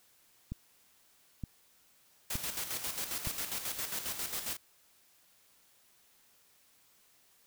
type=click train; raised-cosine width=5 ms; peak=-25 dBFS; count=4; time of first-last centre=0.52-3.272 s; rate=1.09 Hz
type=noise with tremolo; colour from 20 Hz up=white; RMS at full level=-36 dBFS; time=2.3-4.57 s; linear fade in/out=5 ms; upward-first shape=square; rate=7.4 Hz; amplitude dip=55%
effects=white hiss -66 dBFS RMS until 7.46 s